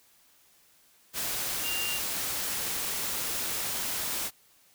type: tone in noise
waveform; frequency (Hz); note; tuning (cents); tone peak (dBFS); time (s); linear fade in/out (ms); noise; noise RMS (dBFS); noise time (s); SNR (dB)
sine; 2791; F7; -2; -32; 1.62-2.01; 50; white; -32; 1.13-4.31; -3
effects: white hiss -62 dBFS RMS until 4.74 s